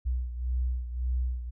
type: beating tone pair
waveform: sine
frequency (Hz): 61.74 / 63.54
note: B1 / B1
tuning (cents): 0 / +50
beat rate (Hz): 1.8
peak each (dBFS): -28 / -34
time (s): 0.05-1.51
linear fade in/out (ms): 20
effects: none